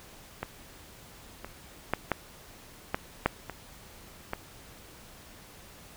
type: clicks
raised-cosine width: 0.5 ms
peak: -17 / -23 / -10 / -10 / -12 / -7 / -21 / -16 dBFS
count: 8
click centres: 0.43 / 1.446 / 1.936 / 2.117 / 2.945 / 3.26 / 3.497 / 4.334 s
effects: pink hiss -51 dBFS RMS until 5.96 s